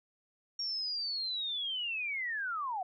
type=linear sweep; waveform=sine; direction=down; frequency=5588 to 706 Hz; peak=-33 dBFS; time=0.59-2.83 s; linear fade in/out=5 ms; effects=none